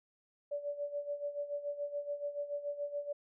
sine tone with tremolo, 578 Hz, D5, 28 cents flat, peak -33 dBFS, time 0.51-3.13 s, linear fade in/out 10 ms, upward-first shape sine, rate 7 Hz, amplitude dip 75%, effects none

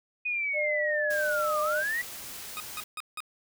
sine linear two-way sweep, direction down then up, 2499 to 1173 to 1976 Hz, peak -27 dBFS, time 0.25-2.02 s, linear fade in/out 10 ms, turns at 1.61 s
sine tone with pitch glide, 601 to 606.9 Hz, D5 to D#5, +40 to -43 cents, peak -28 dBFS, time 0.53-1.84 s, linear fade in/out 50 ms, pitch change +17 cents, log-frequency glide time 1.28-1.57 s
white noise, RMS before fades -41 dBFS, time 1.1-2.84 s, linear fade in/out 5 ms
20% pulse tone bursts, 1244.5 Hz, D#6, in tune, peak -29 dBFS, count 4, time 2.57-3.204 s, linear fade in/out 0 ms, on 31 ms, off 170 ms
effects none

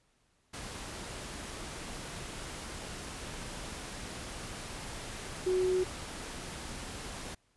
sine tone in noise, 369.3 Hz, F#4, 3 cents flat, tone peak -26 dBFS, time 5.46-5.84 s, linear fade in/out 10 ms, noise pink, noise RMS -42 dBFS, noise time 0.53-7.35 s, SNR +13 dB, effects pink hiss -72 dBFS RMS until 7.56 s + resampled to 24000 Hz

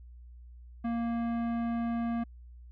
sine tone with tanh clipping, 233.1 Hz, A#3, in tune, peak -31 dBFS, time 0.84-2.24 s, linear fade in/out 10 ms, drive 15 dB, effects added 60 Hz sine -47 dBFS peak until 2.71 s

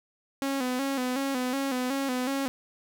sawtooth tone with vibrato, 262.7 Hz, C4, 7 cents sharp, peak -23 dBFS, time 0.42-2.48 s, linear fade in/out 0 ms, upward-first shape square, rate 2.7 Hz, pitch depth 74 cents each way, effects none

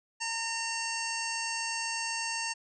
harmonic tone, 912 Hz, A#5, 38 cents flat, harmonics 1 / 2 / 3 / 5 / 6 / 7 / 8 / 9, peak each -38 / -39 / -37 / -39 / -42 / -40 / -47 / -43 dBFS, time 0.2-2.54 s, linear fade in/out 20 ms, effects none

